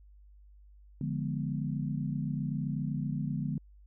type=chord; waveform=sine; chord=D diminished seventh; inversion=none; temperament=equal; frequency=146.83 / 174.61 / 207.7 / 246.9 Hz; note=D3 / F3 / Ab3 / Cb4; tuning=0 / 0 / 0 / 0 cents; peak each=-33 / -38 / -37 / -38 dBFS; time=1.01-3.58 s; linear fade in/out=2 ms; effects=added 50 Hz sine -53 dBFS peak until 3.86 s